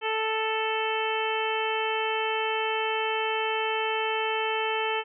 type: harmonic tone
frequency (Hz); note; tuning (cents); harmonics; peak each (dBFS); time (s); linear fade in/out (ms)
440; A4; 0; 1 / 2 / 3 / 4 / 5 / 6 / 7; -30 / -30 / -35 / -36 / -36 / -33 / -35; 0.01-5.04; 50
effects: none